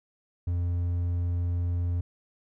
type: tone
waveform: triangle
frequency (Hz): 87.31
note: F2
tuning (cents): 0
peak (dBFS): -23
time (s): 0.47-2.01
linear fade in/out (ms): 5
effects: none